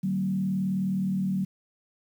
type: tone with frequency modulation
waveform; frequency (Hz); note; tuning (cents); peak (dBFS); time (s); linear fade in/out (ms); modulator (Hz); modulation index
sine; 189.9; F#3; +45; -24; 0.03-1.45; 10; 39.3; 0.59
effects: 9-bit